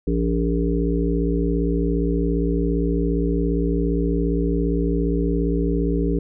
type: harmonic tone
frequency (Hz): 57.4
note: A#1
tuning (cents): -26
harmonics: 1 / 3 / 5 / 7 / 8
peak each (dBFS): -22 / -24 / -24 / -26 / -29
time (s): 0.07-6.19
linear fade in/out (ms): 5
effects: none